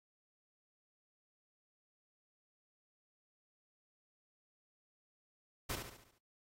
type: noise with echo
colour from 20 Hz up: pink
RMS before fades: -39 dBFS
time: 5.69-5.76 s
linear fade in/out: 10 ms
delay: 71 ms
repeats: 6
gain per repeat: -6 dB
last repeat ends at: 6.186 s
effects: noise-tail reverb RT60 0.1 s tail -17 dB re dry + AAC 48 kbps